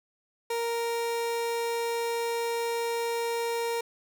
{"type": "tone", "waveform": "30% pulse", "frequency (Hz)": 466.2, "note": "A#4", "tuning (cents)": 0, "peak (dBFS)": -25, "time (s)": [0.5, 3.81], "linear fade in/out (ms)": 5, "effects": []}